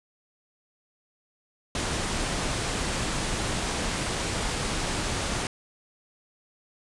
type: low-pass noise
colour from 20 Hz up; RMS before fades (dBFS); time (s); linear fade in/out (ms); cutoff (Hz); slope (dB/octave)
pink; -29; 1.75-5.47; 2; 10000; 48
effects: resampled to 24000 Hz